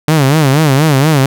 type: tone with vibrato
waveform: sawtooth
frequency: 145.4 Hz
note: D3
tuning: 17 cents flat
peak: -3 dBFS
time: 0.08-1.26 s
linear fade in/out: 2 ms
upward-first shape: sine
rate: 4.2 Hz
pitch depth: 170 cents each way
effects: none